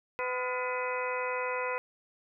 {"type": "harmonic tone with a mistuned harmonic", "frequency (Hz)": 251.7, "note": "B3", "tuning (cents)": 33, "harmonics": [2, 3, 4, 5, 6, 7, 8, 9, 10], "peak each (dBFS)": [-34, -46, -35, -46, -40, -49, -39, -50, -39], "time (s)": [0.19, 1.78], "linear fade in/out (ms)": 0, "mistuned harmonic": 6, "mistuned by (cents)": -89, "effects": []}